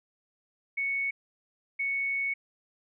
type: tone bursts at uneven times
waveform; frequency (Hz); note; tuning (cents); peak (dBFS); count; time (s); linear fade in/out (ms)
sine; 2217; C#7; 0; -27; 2; 0.77-1.11 / 1.79-2.34; 10
effects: none